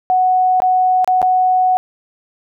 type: tone with dropouts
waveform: sine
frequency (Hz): 740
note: F#5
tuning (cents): 0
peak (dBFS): -10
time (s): 0.1-1.77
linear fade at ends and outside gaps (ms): 0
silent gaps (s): 0.602-0.62 / 1.045-1.076 / 1.217-1.227
effects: none